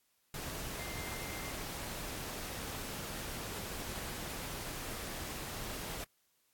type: tone in noise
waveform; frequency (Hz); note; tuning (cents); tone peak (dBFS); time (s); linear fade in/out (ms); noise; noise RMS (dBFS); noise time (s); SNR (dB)
sine; 2093; C7; 0; -48; 0.79-1.51; 2; pink; -42; 0.34-6.04; -9
effects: white hiss -75 dBFS RMS until 6.53 s + AAC 64 kbps